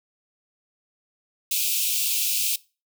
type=high-pass noise; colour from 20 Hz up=white; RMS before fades=-24 dBFS; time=1.51-2.56 s; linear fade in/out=5 ms; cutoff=2400 Hz; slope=96 dB/octave; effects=noise-tail reverb RT60 0.3 s tail -21 dB re dry